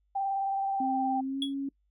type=tone with vibrato; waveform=sine; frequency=784 Hz; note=G5; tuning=in tune; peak=-27 dBFS; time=0.15-1.21 s; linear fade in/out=10 ms; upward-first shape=sine; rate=19 Hz; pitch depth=20 cents each way
type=tone with pitch glide; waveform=sine; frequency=264.5 to 275.7 Hz; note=C4 to C#4; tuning=+19 to -9 cents; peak=-30 dBFS; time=0.8-1.69 s; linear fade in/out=5 ms; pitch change=+72 cents; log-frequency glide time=1.22-1.43 s
type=tone with exponential decay; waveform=triangle; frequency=3352 Hz; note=G#7; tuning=15 cents sharp; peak=-24 dBFS; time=1.42-1.54 s; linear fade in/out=2 ms; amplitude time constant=25 ms
effects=noise-tail reverb RT60 0.1 s tail -24 dB re dry + added 50 Hz sine -69 dBFS peak until 1.9 s